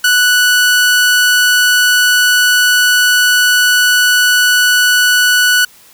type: tone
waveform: sawtooth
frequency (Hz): 1480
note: F#6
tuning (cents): 0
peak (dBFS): -4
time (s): 0.04-5.65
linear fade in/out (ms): 5
effects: white hiss -43 dBFS RMS until 5.93 s